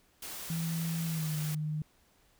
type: noise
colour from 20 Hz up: white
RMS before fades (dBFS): -42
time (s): 0.22-1.55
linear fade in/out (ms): 5
type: tone with pitch glide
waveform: sine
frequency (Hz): 164.81 to 152.89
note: E3 to D#3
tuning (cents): 0 to -30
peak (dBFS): -31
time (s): 0.5-1.82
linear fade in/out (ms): 2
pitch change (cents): -130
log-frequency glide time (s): 1.05-1.35
effects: pink hiss -67 dBFS RMS until 2.39 s